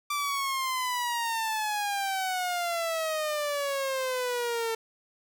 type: exponential sweep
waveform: sawtooth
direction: down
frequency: 1177 to 448.7 Hz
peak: -24 dBFS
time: 0.1-4.75 s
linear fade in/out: 5 ms
effects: none